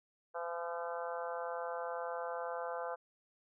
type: harmonic tone with a mistuned harmonic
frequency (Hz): 170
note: F3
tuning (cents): -46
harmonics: 3 / 4 / 5 / 6 / 7 / 8 / 9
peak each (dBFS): -41 / -43 / -45 / -47 / -48 / -49 / -50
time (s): 0.34-2.96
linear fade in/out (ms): 20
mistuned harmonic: 7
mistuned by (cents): +26
effects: none